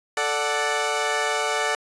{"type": "chord", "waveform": "15% pulse", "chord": "D major", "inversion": "second", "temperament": "equal", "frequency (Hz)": [440, 587.3, 740], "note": ["A4", "D5", "F#5"], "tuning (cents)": [0, 0, 0], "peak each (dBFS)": -20, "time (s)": [0.17, 1.75], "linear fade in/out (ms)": 2, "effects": ["resampled to 22050 Hz"]}